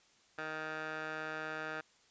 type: tone with band-pass filter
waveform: 15% pulse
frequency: 156.2 Hz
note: D#3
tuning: 7 cents sharp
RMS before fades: -41 dBFS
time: 0.38-1.81 s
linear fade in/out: 5 ms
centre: 1400 Hz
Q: 1.7
effects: white hiss -67 dBFS RMS until 2.1 s + resampled to 16000 Hz